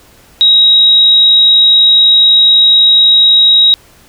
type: tone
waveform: sine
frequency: 3812 Hz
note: A#7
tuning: 38 cents sharp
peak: -3 dBFS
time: 0.41-3.74 s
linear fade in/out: 0 ms
effects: pink hiss -43 dBFS RMS until 4.08 s